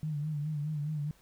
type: tone with vibrato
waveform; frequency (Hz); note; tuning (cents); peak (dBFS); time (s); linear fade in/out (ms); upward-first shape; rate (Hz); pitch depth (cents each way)
sine; 150.3; D3; +40; -31; 0.03-1.11; 0; sine; 4.8; 65
effects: pink hiss -64 dBFS RMS until 1.21 s